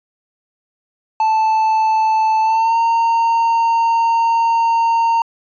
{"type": "tone with pitch glide", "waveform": "triangle", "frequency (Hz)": [878, 919.5], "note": ["A5", "A#5"], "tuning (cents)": [-4, -24], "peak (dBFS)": -10, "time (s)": [1.2, 5.22], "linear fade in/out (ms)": 2, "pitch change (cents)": 80, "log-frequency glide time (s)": [2.42, 2.77], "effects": ["resampled to 16000 Hz"]}